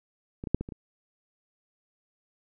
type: clicks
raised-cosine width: 3 ms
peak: -23 / -20 / -8 / -19 / -26 / -26 dBFS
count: 6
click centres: 0.439 / 0.472 / 0.546 / 0.61 / 0.689 / 0.722 s
effects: none